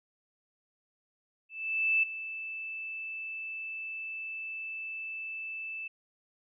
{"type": "tone with ADSR envelope", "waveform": "sine", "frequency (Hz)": 2637, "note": "E7", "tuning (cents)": 0, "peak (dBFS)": -22, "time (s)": [1.49, 5.88], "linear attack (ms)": 540, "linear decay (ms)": 8, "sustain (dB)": -14, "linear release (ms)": 8, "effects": []}